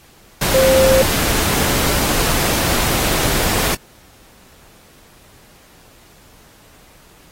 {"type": "tone in noise", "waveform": "sine", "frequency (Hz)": 528, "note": "C5", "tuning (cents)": 16, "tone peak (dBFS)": -10, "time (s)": [0.54, 1.02], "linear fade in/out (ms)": 5, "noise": "pink", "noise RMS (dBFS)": -18, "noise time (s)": [0.41, 3.75], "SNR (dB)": 5, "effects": ["pink hiss -48 dBFS RMS until 7.31 s", "AAC 48 kbps"]}